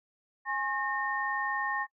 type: tone cluster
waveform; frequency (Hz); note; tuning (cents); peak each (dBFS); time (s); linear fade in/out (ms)
sine; 827 / 1078 / 1832; G#5 / C#6 / A#6; -8 / -49 / -31; -35 / -34 / -32; 0.45-1.87; 50
effects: noise-tail reverb RT60 0.1 s tail -21 dB re dry